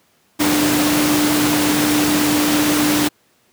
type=tone in noise; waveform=sine; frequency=298.1 Hz; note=D4; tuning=26 cents sharp; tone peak=-15 dBFS; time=0.39-3.09 s; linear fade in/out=20 ms; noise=pink; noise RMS=-18 dBFS; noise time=0.39-3.09 s; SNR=0 dB; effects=pink hiss -58 dBFS RMS until 3.52 s + high-pass 150 Hz 12 dB/octave